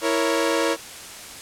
sawtooth chord, A# diminished, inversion second, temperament equal, 329.6 / 466.2 / 554.4 Hz, E4 / A#4 / C#5, 0 / 0 / 0 cents, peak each -20 dBFS, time 0.01-0.77 s, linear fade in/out 50 ms, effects white hiss -38 dBFS RMS until 1.41 s + low-pass 10000 Hz 12 dB/octave

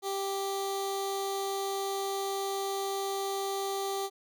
15% pulse tone with notch filter, 392.4 Hz, G4, 2 cents sharp, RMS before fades -33 dBFS, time 0.02-4.1 s, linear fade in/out 50 ms, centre 1600 Hz, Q 1.1, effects none

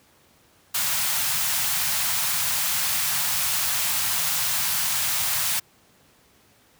white band-stop noise, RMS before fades -24 dBFS, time 0.74-5.6 s, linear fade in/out 10 ms, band 170 to 730 Hz, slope 24 dB/octave, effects pink hiss -58 dBFS RMS until 6.79 s + high-pass 80 Hz 12 dB/octave

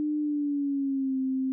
sine tone with pitch glide, 300.2 to 262.9 Hz, D4 to C4, +38 to +8 cents, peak -25 dBFS, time 0-1.52 s, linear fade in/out 0 ms, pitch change -230 cents, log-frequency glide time 0.19-1.18 s, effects none

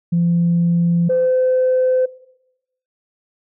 sine tone pair in turn, 171 / 512.4 Hz, F3 / C5, -36 / -36 cents, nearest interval octave + perfect fifth, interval 1900 cents, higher second, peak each -12 dBFS, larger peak neither, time 0.12-1.09 / 1.09-2.06 s, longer neither, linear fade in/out 10 ms, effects noise-tail reverb RT60 0.9 s tail -20 dB re dry + tanh soft clip ceiling -9 dBFS

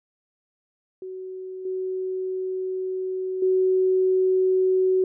sine tone with level steps, 374 Hz, F#4, 19 cents sharp, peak -32 / -25 / -17 dBFS, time 1.02-5.04 s, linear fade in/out 2 ms, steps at 1.65 / 3.42 s, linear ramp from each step 5 ms, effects none

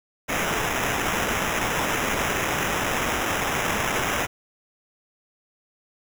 blue noise with sample-and-hold, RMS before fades -25 dBFS, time 0.28-4.27 s, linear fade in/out 20 ms, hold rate 4410 Hz, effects none

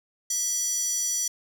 square tone with high-pass filter, 654 Hz, E5, 14 cents flat, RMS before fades -27 dBFS, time 0.3-1.28 s, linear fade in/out 5 ms, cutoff 6300 Hz, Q 9.8, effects none

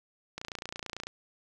click train, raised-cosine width 0.2 ms, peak -20 dBFS, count 21, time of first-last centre 0.38-1.07 s, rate 29 Hz, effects none

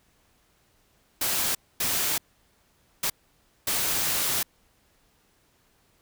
white noise bursts at uneven times, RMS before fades -26 dBFS, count 4, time 1.21-1.55 / 1.8-2.18 / 3.03-3.1 / 3.67-4.43 s, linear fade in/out 5 ms, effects pink hiss -65 dBFS RMS until 6.01 s

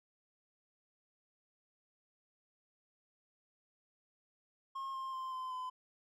triangle tone with pitch steps, 1075 / 1060.2 / 1045.6 / 1031.2 / 1017 Hz, C6 / C6 / C6 / C6 / C6, +47 / +23 / -1 / -26 / -50 cents, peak -37 dBFS, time 4.75-5.7 s, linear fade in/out 10 ms, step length 190 ms, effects none

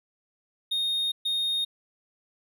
triangle tone bursts at uneven times, 3701 Hz, A#7, 13 cents flat, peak -23 dBFS, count 2, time 0.71-1.12 / 1.25-1.65 s, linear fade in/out 10 ms, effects none

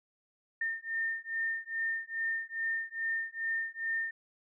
sine beating tone pair, 1813 / 1815.4 Hz, A#6 / A#6, -49 / -46 cents, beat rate 2.4 Hz, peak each -35 / -35 dBFS, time 0.61-4.11 s, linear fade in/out 5 ms, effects none

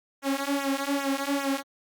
sawtooth tone with flanger, 277.2 Hz, C#4, in tune, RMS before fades -28 dBFS, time 0.22-1.63 s, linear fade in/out 50 ms, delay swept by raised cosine 0.21 to 4.01 ms, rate 2.5 Hz, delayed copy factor -0.95, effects Opus 48 kbps

